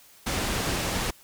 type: low-pass noise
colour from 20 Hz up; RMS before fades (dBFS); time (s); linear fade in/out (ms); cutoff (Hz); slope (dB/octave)
pink; -28; 0.26-1.11; 10; 10000; 12
effects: white hiss -54 dBFS RMS until 1.23 s